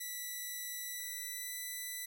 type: tone with pitch glide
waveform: 5% pulse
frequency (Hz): 1966 to 1987.7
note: B6 to B6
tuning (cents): -8 to +11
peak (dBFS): -30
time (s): 0-2.06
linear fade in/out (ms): 10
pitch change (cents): +19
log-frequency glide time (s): 0.87-1.55
effects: none